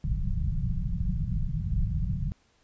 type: low-pass noise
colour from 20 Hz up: pink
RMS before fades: -28 dBFS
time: 0.04-2.32 s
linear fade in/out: 0 ms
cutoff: 190 Hz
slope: 96 dB/octave
effects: pink hiss -66 dBFS RMS until 2.63 s + resampled to 16000 Hz